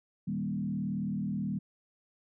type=tone with frequency modulation; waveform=sine; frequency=197.5 Hz; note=G3; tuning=13 cents sharp; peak=-30 dBFS; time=0.27-1.59 s; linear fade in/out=10 ms; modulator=38.6 Hz; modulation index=1.2; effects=none